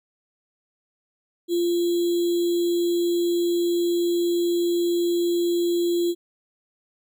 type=tone with sample-and-hold; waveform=sine; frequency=345.9 Hz; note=F4; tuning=17 cents flat; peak=-19 dBFS; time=1.48-6.15 s; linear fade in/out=50 ms; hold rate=3675 Hz; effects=none